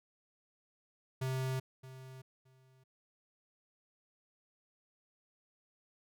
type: tone with echo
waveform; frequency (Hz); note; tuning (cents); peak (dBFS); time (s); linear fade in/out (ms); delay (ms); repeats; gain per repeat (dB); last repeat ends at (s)
square; 130.81; C3; 0; -34; 1.21-1.6; 10; 620; 2; -15; 2.84
effects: none